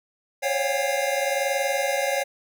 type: tone cluster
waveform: square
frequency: 542 / 563 / 725 / 805 / 2095 Hz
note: C#5 / C#5 / F#5 / G5 / C7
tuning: -39 / +27 / -35 / +46 / +2 cents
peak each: -28 / -28 / -32 / -31 / -31 dBFS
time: 0.42-2.24 s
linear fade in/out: 20 ms
effects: none